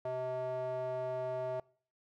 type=tone with band-pass filter; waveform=square; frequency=128.1 Hz; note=C3; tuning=36 cents flat; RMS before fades=-37 dBFS; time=0.05-1.6 s; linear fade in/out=2 ms; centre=660 Hz; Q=4; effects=noise-tail reverb RT60 0.5 s tail -23 dB re dry